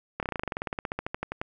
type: slowing click train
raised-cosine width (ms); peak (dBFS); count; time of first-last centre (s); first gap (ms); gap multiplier
0.5; -15; 23; 0.2-1.415; 28; 1.06
effects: none